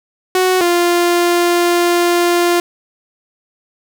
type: tone pair in turn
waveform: sawtooth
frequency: 370 / 348.2 Hz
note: F#4 / F4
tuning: 0 / -5 cents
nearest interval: minor second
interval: 105 cents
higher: first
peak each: -7 dBFS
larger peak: neither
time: 0.35-0.61 / 0.61-2.6 s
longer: second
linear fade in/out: 2 ms
effects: none